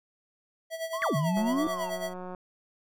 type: tone with tremolo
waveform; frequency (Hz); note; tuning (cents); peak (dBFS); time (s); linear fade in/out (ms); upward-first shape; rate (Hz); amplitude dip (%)
square; 653; E5; -17; -30; 0.7-2.14; 50; sine; 9.1; 75
type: tone with vibrato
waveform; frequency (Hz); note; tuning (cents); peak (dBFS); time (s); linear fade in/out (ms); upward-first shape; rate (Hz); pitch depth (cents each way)
triangle; 1000; B5; +21; -32; 0.93-1.9; 5; sine; 1.7; 270
type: exponential two-way sweep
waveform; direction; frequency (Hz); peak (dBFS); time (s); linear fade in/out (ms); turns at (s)
sine; down then up; 2148 to 140 to 327.8; -25; 1.02-1.67; 0; 1.16
type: click train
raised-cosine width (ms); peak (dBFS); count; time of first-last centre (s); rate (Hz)
1; -27; 179; 1.37-2.348; 182
effects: none